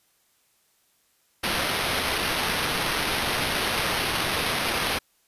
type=noise with sample-and-hold; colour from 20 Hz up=violet; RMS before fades=-26 dBFS; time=1.43-4.99 s; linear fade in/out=10 ms; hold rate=7350 Hz; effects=white hiss -66 dBFS RMS until 5.27 s + resampled to 32000 Hz